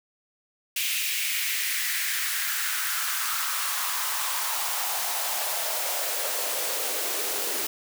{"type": "noise with high-pass filter sweep", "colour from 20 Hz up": "white", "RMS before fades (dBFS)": -28, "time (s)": [0.76, 7.67], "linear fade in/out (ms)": 5, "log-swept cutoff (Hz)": [2600, 370], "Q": 3, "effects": []}